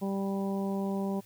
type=harmonic tone; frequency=196 Hz; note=G3; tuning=in tune; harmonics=1 / 2 / 3 / 4 / 5; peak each=-30 / -36 / -40 / -42 / -44 dBFS; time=0.01-1.21 s; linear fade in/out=20 ms; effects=added 112 Hz sine -59 dBFS peak until 1.25 s + white hiss -59 dBFS RMS until 1.25 s